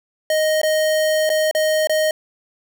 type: tone with dropouts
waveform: square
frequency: 622.3 Hz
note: D#5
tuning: in tune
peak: -16 dBFS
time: 0.3-2.11 s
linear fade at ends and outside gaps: 2 ms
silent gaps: 0.616-0.632 / 1.293-1.3 / 1.512-1.549 / 1.872-1.895 s
effects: none